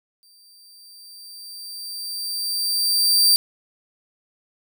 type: tone with exponential growth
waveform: sawtooth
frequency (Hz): 4677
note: D8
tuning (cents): -8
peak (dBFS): -9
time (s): 0.23-3.36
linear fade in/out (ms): 0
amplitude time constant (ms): 680
effects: none